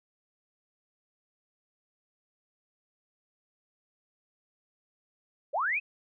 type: linear sweep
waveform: sine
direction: up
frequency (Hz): 483.2 to 2637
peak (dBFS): -26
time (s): 5.53-5.8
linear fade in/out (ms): 20
effects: none